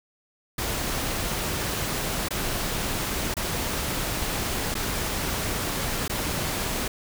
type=noise with dropouts; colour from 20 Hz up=pink; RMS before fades=-28 dBFS; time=0.58-6.88 s; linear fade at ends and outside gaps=5 ms; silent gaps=2.286-2.306 / 3.341-3.367 / 4.743-4.751 / 6.08-6.095 s; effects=none